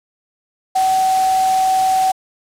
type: tone in noise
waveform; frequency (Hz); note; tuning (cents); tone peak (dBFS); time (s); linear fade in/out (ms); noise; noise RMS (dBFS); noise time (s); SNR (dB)
sine; 757; F#5; +39; -12; 0.75-2.12; 10; white; -27; 0.75-2.12; +12
effects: low-pass 10000 Hz 12 dB/octave